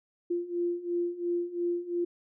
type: beating tone pair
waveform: sine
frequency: 346.1 / 349 Hz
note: F4 / F4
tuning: -16 / -1 cents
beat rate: 2.9 Hz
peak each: -33 / -30 dBFS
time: 0.3-2.05 s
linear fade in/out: 10 ms
effects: none